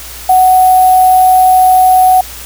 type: tone with sample-and-hold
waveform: sine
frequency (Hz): 743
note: F#5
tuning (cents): +7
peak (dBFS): -3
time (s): 0.29-2.21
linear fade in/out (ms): 5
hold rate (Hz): 11025
effects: added 60 Hz sine -32 dBFS peak until 2.45 s + white hiss -28 dBFS RMS until 2.45 s